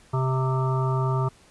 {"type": "harmonic tone", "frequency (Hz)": 130.81, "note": "C3", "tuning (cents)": 0, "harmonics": [1, 3, 5, 7, 9, 10], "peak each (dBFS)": [-22, -31, -35, -32, -32, -40], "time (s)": [0.13, 1.29], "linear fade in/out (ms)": 10, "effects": ["pink hiss -55 dBFS RMS until 1.5 s", "resampled to 24000 Hz"]}